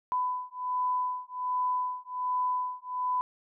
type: beating tone pair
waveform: sine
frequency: 1000 / 1001.3 Hz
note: B5 / B5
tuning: +21 / +24 cents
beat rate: 1.3 Hz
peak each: -31 dBFS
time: 0.12-3.21 s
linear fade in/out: 0 ms
effects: none